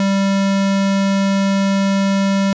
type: tone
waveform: square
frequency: 196 Hz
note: G3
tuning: in tune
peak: -14 dBFS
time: 0-2.53 s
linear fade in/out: 2 ms
effects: resampled to 16000 Hz